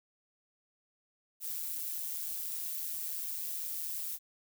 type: noise with amplitude modulation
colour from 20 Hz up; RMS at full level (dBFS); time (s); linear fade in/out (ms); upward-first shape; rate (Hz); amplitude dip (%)
violet; -35; 1.4-4.19; 50; sine; 161; 65
effects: none